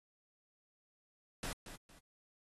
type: noise with echo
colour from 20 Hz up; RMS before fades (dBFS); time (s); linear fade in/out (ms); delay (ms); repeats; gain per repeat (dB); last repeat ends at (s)
pink; -41; 1.43-1.53; 2; 230; 2; -10; 1.99
effects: AAC 32 kbps